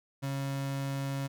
35% pulse tone, 137.5 Hz, C#3, 14 cents flat, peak -30 dBFS, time 0.22-1.28 s, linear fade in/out 20 ms, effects none

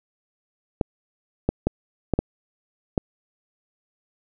clicks, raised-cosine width 2 ms, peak -6 dBFS, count 6, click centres 0.812 / 1.49 / 1.67 / 2.137 / 2.19 / 2.978 s, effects none

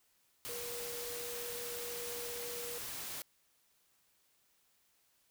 sine tone in noise, 479.4 Hz, A#4, 48 cents sharp, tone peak -44 dBFS, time 0.49-2.78 s, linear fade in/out 0 ms, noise white, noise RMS -43 dBFS, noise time 0.45-3.22 s, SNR -4 dB, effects white hiss -73 dBFS RMS until 5.3 s

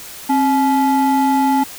triangle ring-modulated tone, 561 Hz, C#5, 21 cents sharp, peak -7 dBFS, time 0.29-1.64 s, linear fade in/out 10 ms, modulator 294 Hz, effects white hiss -34 dBFS RMS until 1.78 s

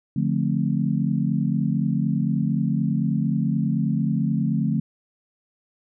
sine chord, D minor seventh, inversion none, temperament just, 146.83 / 176.2 / 220.2 / 264.3 Hz, D3 / F3 / A3 / C4, 0 / +16 / +2 / +18 cents, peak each -24 / -25 / -24 / -29 dBFS, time 0.16-4.8 s, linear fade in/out 5 ms, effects none

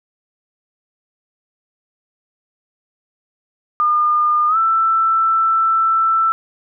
sine tone with pitch glide, 1212 to 1329.4 Hz, D#6 to E6, -46 to +14 cents, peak -12 dBFS, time 3.8-6.32 s, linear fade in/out 0 ms, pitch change +160 cents, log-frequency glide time 4.48-4.57 s, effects none

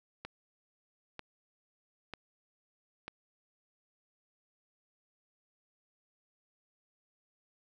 click train, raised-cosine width 0.3 ms, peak -25 dBFS, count 4, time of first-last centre 0.25-3.08 s, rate 1.06 Hz, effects none

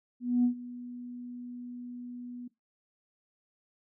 sine tone with ADSR envelope, 244.7 Hz, B3, 16 cents flat, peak -20 dBFS, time 0.2-2.48 s, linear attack 240 ms, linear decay 100 ms, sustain -19 dB, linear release 8 ms, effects noise-tail reverb RT60 0.2 s tail -19 dB re dry + tanh soft clip ceiling -17 dBFS

